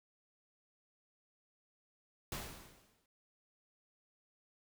pink noise with exponential decay, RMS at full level -40 dBFS, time 2.32-3.06 s, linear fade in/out 2 ms, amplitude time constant 160 ms, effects none

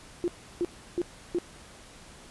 sine tone bursts, 349.2 Hz, F4, in tune, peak -24 dBFS, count 4, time 0.24-1.386 s, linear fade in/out 0 ms, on 39 ms, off 330 ms, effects pink hiss -50 dBFS RMS until 2.3 s + resampled to 24000 Hz

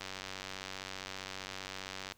click train, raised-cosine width 0.2 ms, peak -23 dBFS, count 202, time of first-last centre 0.01-2.121 s, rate 95.2 Hz, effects pink hiss -67 dBFS RMS until 2.17 s

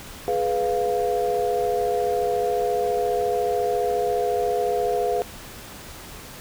sine chord, F diminished, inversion first, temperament equal with one note detuned, 419.6 / 493.9 / 698.5 Hz, Ab4 / Cb5 / F5, +18 / 0 / 0 cents, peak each -24 dBFS, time 0.28-5.22 s, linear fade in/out 0 ms, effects tanh soft clip ceiling -11 dBFS + pink hiss -40 dBFS RMS until 6.4 s

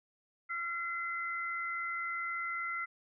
sine tone pair together, 1368.8 / 2045 Hz, F6 / C7, -35 / -40 cents, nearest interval perfect fifth, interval 695 cents, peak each -37 / -37 dBFS, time 0.49-2.86 s, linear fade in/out 20 ms, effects none

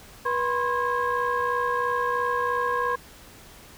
sine tone cluster, 486.1 / 1007 / 1070 / 1640 Hz, B4 / B5 / C6 / G#6, -28 / +33 / +38 / -22 cents, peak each -27 / -29 / -25 / -29 dBFS, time 0.25-2.96 s, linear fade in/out 10 ms, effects tanh soft clip ceiling -16 dBFS + pink hiss -48 dBFS RMS until 3.77 s

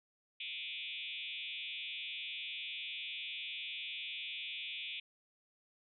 sine tone with frequency modulation, 2960 Hz, F#7, in tune, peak -40 dBFS, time 0.4-5 s, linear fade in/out 5 ms, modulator 150 Hz, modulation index 4.4, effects none

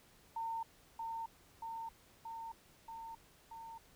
sine tone with echo, 909 Hz, A#5, 44 cents flat, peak -37 dBFS, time 0.36-0.63 s, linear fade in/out 5 ms, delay 630 ms, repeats 5, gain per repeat -2 dB, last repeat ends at 3.78 s, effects pink hiss -65 dBFS RMS until 3.95 s

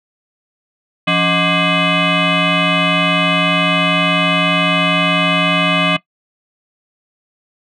sine tone with frequency modulation, 1181 Hz, D6, 9 cents sharp, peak -10 dBFS, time 1.07-5.97 s, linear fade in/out 10 ms, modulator 451 Hz, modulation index 4.3, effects noise-tail reverb RT60 0.1 s tail -18 dB re dry + tanh soft clip ceiling -7 dBFS

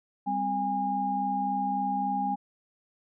sine tone cluster, 197 / 260.6 / 816 Hz, G3 / C4 / G#5, +9 / -7 / -31 cents, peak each -33 / -35 / -27 dBFS, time 0.26-2.36 s, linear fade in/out 20 ms, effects none

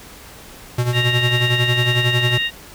square tone with tremolo, 122.2 Hz, B2, 18 cents flat, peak -15 dBFS, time 0.78-2.38 s, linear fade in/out 5 ms, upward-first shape sine, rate 11 Hz, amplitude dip 65%
harmonic tone, 932.3 Hz, A#5, in tune, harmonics 2 / 3 / 4, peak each -22 / -21 / -25 dBFS, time 0.92-2.51 s, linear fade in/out 50 ms
effects pink hiss -40 dBFS RMS until 2.74 s

